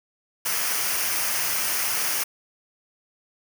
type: noise with comb filter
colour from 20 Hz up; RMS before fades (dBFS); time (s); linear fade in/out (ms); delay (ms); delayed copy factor
white; -25; 0.45-2.24; 10; 0.26; -0.55
effects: none